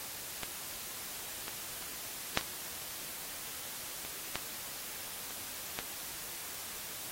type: clicks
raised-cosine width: 0.2 ms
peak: -18 / -21 / -28 / -8 / -22 / -24 / -15 / -26 / -16 dBFS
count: 9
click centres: 0.433 / 1.481 / 1.824 / 2.374 / 2.411 / 4.05 / 4.356 / 5.307 / 5.789 s
effects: white hiss -43 dBFS RMS until 7.11 s + AAC 48 kbps